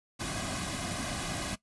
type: noise with comb filter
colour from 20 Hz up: pink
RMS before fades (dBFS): -35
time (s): 0.19-1.56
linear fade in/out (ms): 20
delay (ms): 2.2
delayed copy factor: -0.65
effects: noise-tail reverb RT60 0.1 s tail -18 dB re dry + resampled to 24000 Hz